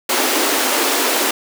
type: high-pass noise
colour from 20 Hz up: pink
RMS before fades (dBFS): -17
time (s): 0.09-1.31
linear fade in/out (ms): 5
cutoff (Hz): 250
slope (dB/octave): 96
effects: none